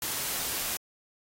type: noise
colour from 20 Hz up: white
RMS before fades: -32 dBFS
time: 0.02-0.77 s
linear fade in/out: 2 ms
effects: AAC 48 kbps